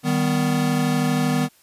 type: chord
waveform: square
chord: Eb augmented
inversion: none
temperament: equal with one note detuned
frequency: 155.56 / 196 / 248.5 Hz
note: Eb3 / G3 / B3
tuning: 0 / 0 / +11 cents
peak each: -23 / -27 / -22 dBFS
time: 0.03-1.49 s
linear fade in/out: 50 ms
effects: white hiss -56 dBFS RMS until 1.62 s + resampled to 32000 Hz